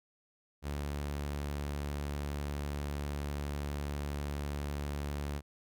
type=tone; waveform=sawtooth; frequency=72.2 Hz; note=D2; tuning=29 cents flat; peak=-31 dBFS; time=0.62-5.42 s; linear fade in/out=50 ms; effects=none